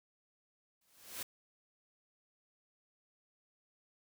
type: noise with exponential growth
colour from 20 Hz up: white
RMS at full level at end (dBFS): -39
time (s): 0.81-1.23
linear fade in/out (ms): 5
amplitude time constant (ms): 90
effects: none